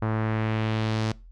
sawtooth tone with low-pass filter sweep, 110 Hz, A2, in tune, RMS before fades -26 dBFS, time 0.02-1.12 s, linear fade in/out 5 ms, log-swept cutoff 1300 to 5600 Hz, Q 1.4, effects noise-tail reverb RT60 0.3 s tail -23 dB re dry + added 42 Hz sine -44 dBFS peak until 1.31 s

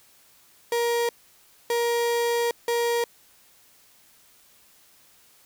35% pulse tone bursts at uneven times, 471.6 Hz, A#4, 20 cents sharp, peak -20 dBFS, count 3, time 0.72-1.09 / 1.7-2.51 / 2.68-3.04 s, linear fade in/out 2 ms, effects white hiss -57 dBFS RMS until 5.45 s

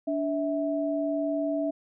sine tone pair together, 290.1 / 651.3 Hz, D4 / E5, -21 / -21 cents, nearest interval octave + major second, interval 1400 cents, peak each -28 dBFS, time 0.07-1.71 s, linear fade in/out 10 ms, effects none

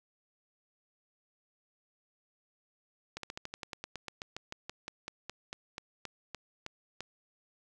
slowing click train, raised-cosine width 0.2 ms, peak -22 dBFS, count 24, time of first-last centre 3.17-7.006 s, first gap 63 ms, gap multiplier 1.08, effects none

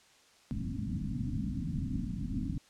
white low-pass noise, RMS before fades -35 dBFS, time 0.51-2.58 s, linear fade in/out 0 ms, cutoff 280 Hz, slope 96 dB/octave, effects white hiss -62 dBFS RMS until 2.69 s + low-pass 7000 Hz 12 dB/octave

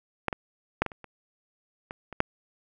clicks, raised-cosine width 0.5 ms, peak -10 / -15 / -7 / -15 / -28 / -28 / -21 / -24 / -6 dBFS, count 9, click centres 0.283 / 0.328 / 0.82 / 0.863 / 0.918 / 1.043 / 1.909 / 2.127 / 2.204 s, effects none

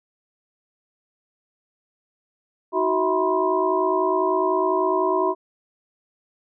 sine tone cluster, 319 / 373 / 649 / 974 / 1044 Hz, D#4 / F#4 / E5 / B5 / C6, +43 / +14 / -27 / -24 / -4 cents, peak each -29 / -22 / -25 / -24 / -26 dBFS, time 2.72-5.35 s, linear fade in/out 50 ms, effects none

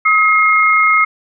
sine tone pair together, 1272.2 / 2143 Hz, D#6 / C7, +38 / +41 cents, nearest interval major sixth, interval 903 cents, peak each -11 dBFS, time 0.05-1.05 s, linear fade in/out 10 ms, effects none

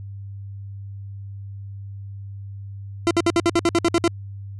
40% pulse tone bursts, 339.8 Hz, F4, 47 cents flat, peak -14 dBFS, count 11, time 3.07-4.078 s, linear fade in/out 0 ms, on 38 ms, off 59 ms, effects added 99 Hz sine -32 dBFS peak until 4.59 s + resampled to 22050 Hz

